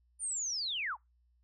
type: linear sweep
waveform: sine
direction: down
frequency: 9280 to 748 Hz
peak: -33 dBFS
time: 0.19-0.97 s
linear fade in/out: 50 ms
effects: noise-tail reverb RT60 0.2 s tail -26 dB re dry + added 60 Hz sine -67 dBFS peak until 1.43 s